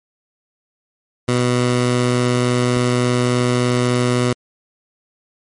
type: tone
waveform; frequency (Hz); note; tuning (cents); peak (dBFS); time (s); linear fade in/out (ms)
15% pulse; 123.47; B2; 0; -8; 1.28-4.33; 5
effects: MP3 48 kbps

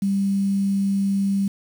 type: tone with quantisation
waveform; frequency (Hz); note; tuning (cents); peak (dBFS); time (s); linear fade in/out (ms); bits
sine; 197.1; G3; +10; -18; 0.02-1.48; 5; 7
effects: none

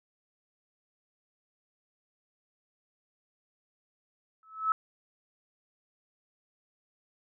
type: tone with exponential growth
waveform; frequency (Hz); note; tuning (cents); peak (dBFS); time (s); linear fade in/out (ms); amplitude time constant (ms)
sine; 1300; E6; -24; -20; 4.43-4.72; 1; 62
effects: none

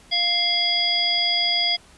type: harmonic tone with a mistuned harmonic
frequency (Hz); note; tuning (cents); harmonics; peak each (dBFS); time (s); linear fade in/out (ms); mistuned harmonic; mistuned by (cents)
698.5; F5; 0; 1 / 3 / 5 / 7; -30 / -27 / -21 / -23; 0.11-1.77; 20; 5; -82
effects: pink hiss -51 dBFS RMS until 1.97 s + resampled to 24000 Hz

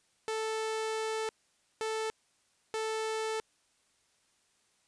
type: tone bursts at uneven times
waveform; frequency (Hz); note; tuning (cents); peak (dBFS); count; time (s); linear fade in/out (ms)
sawtooth; 440; A4; 0; -28; 3; 0.28-1.29 / 1.81-2.1 / 2.74-3.4; 0
effects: white hiss -71 dBFS RMS until 4.87 s + resampled to 22050 Hz

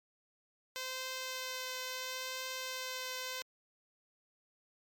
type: tone with vibrato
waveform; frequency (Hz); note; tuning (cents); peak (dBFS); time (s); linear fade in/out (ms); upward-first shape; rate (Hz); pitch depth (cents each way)
5% pulse; 515; C5; -28; -27; 0.76-3.42; 0; triangle; 0.73; 11
effects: MP3 64 kbps

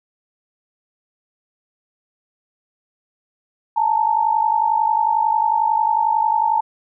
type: tone pair together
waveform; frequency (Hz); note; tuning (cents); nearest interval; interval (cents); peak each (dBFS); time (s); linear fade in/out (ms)
sine; 860 / 911.1; A5 / A#5; -40 / -40; minor second; 100; -18 / -17; 3.76-6.61; 10
effects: none

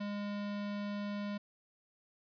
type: tone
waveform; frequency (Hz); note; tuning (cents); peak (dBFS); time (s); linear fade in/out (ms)
square; 204.5; G#3; -26; -37; 0-1.38; 10
effects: resampled to 11025 Hz + 13-bit

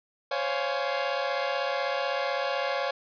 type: chord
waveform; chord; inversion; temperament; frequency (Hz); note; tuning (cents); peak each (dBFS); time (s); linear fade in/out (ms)
sawtooth; Db major seventh; third; equal with one note detuned; 523.3 / 559.2 / 698.5 / 830.6; C5 / Db5 / F5 / Ab5; 0 / +15 / 0 / 0; -29 / -26 / -30 / -31; 0.31-2.91; 5
effects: resampled to 11025 Hz + 10-bit

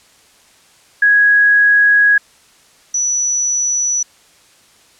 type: tone pair in turn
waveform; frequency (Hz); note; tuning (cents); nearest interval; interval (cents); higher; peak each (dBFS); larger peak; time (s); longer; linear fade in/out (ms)
sine; 1661.2 / 5920; G#6 / F#8; 0 / 0; octave + minor seventh; 2200; second; -7 / -13; first; 1.02-2.18 / 2.94-4.03; first; 5
effects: white hiss -49 dBFS RMS until 4.99 s + low-pass 9000 Hz 12 dB/octave

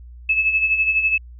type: tone with tremolo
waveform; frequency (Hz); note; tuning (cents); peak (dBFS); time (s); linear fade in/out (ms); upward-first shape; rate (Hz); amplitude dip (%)
sine; 2603; E7; -22; -13; 0.29-1.18; 5; sine; 12; 60
effects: added 60 Hz sine -37 dBFS peak until 1.39 s

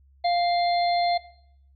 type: harmonic tone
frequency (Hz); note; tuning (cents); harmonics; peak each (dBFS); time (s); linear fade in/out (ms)
698.5; F5; 0; 1 / 3 / 5 / 6; -20 / -34 / -39 / -32; 0.24-1.18; 10
effects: noise-tail reverb RT60 0.7 s tail -18 dB re dry + added 68 Hz sine -54 dBFS peak until 1.75 s

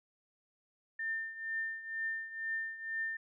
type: tone with tremolo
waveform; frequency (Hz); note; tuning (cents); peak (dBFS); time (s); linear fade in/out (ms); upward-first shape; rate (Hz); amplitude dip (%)
sine; 1800; A6; +39; -32; 0.99-3.17; 5; triangle; 2.1; 80
effects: none

